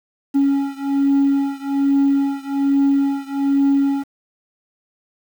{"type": "beating tone pair", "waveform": "triangle", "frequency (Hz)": [277.2, 278.4], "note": ["C#4", "C#4"], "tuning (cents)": [0, 8], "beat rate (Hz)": 1.2, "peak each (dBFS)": [-15, -16], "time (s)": [0.34, 4.04], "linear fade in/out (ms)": 20, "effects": ["tanh soft clip ceiling -5 dBFS", "7-bit"]}